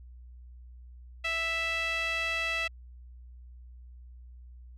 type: tone with band-pass filter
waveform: sawtooth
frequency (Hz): 659.3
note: E5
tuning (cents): 0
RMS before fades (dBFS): -31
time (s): 1.24-2.68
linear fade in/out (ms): 10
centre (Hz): 2500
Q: 3.4
effects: added 61 Hz sine -46 dBFS peak until 4.77 s